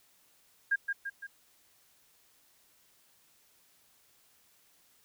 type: tone with echo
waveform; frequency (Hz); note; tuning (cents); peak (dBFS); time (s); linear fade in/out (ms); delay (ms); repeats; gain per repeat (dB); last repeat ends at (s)
sine; 1616; G#6; -48; -24; 0.71-0.76; 10; 170; 3; -5; 1.27
effects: white hiss -66 dBFS RMS until 5.04 s